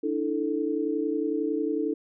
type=chord; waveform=sine; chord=D suspended second; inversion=none; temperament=equal with one note detuned; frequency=293.7 / 324.7 / 440 Hz; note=D4 / E4 / A4; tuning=0 / -26 / 0 cents; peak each=-29 dBFS; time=0.03-1.94 s; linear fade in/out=10 ms; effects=none